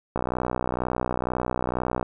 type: click train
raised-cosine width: 1 ms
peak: -11 dBFS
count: 117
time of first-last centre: 0.16-2.028 s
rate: 62.1 Hz
effects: none